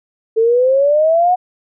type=exponential sweep; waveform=sine; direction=up; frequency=440 to 740 Hz; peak=-9 dBFS; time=0.36-1.36 s; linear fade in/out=20 ms; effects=none